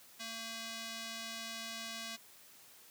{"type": "tone with band-pass filter", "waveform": "square", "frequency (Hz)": 226.5, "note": "A#3", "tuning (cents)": -50, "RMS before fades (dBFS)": -44, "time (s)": [0.19, 2.17], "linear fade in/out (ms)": 20, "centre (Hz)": 4500, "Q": 0.93, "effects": ["white hiss -59 dBFS RMS until 2.9 s", "high-pass 100 Hz 12 dB/octave"]}